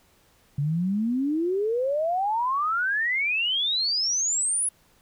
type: exponential sweep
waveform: sine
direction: up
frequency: 138 to 10548 Hz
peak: -22 dBFS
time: 0.58-4.69 s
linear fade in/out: 5 ms
effects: pink hiss -61 dBFS RMS until 5.01 s